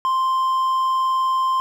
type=tone; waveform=triangle; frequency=1046.5 Hz; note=C6; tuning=in tune; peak=-15 dBFS; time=0.05-1.6 s; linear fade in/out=0 ms; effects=none